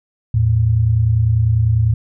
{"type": "tone pair together", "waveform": "sine", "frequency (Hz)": [82.41, 112.47], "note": ["E2", "A2"], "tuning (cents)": [0, 38], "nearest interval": "perfect fourth", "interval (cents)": 538, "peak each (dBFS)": [-18, -12], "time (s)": [0.34, 1.94], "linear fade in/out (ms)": 5, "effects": []}